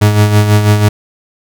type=tone with tremolo; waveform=40% pulse; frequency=104.7 Hz; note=G#2; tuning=15 cents sharp; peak=-3 dBFS; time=0.01-0.89 s; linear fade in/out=10 ms; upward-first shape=sine; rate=6.1 Hz; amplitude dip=55%; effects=none